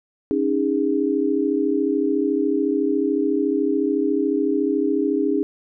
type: chord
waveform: sine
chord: C# suspended second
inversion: none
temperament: equal with one note detuned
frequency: 277.2 / 311.1 / 408.6 Hz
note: C#4 / D#4 / G#4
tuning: 0 / 0 / -28 cents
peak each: -22 dBFS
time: 0.31-5.43 s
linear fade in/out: 0 ms
effects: none